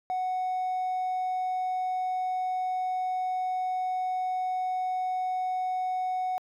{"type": "tone", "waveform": "triangle", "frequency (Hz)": 740, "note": "F#5", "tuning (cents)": 0, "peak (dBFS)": -24, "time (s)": [0.1, 6.38], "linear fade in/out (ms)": 0, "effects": ["tanh soft clip ceiling -22 dBFS"]}